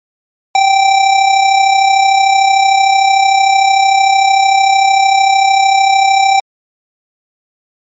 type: tone with amplitude modulation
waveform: square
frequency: 780 Hz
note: G5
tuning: 9 cents flat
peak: -5 dBFS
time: 0.55-6.4 s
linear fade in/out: 2 ms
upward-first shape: sine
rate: 33.3 Hz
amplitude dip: 50%
effects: MP3 32 kbps